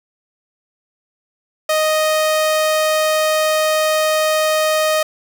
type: tone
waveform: sawtooth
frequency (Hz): 622.3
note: D#5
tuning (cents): 0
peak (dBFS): -10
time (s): 1.69-5.03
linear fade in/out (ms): 5
effects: 7-bit